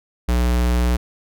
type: tone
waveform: square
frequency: 60.5 Hz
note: B1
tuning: 35 cents flat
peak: -16 dBFS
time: 0.28-0.97 s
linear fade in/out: 10 ms
effects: none